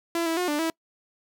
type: tone with pitch steps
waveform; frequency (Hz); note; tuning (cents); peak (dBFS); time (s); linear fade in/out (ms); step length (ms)
sawtooth; 336.7 / 327.6 / 359.7 / 295.5 / 326.2; E4 / E4 / F#4 / D4 / E4; +37 / -11 / -49 / +11 / -18; -20; 0.15-0.7; 2; 110
effects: noise-tail reverb RT60 0.1 s tail -26 dB re dry